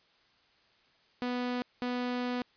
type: tone bursts at uneven times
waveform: sawtooth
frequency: 246.9 Hz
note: B3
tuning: in tune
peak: -27 dBFS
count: 2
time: 1.22-1.62 / 1.82-2.42 s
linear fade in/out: 0 ms
effects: white hiss -66 dBFS RMS until 2.56 s + resampled to 11025 Hz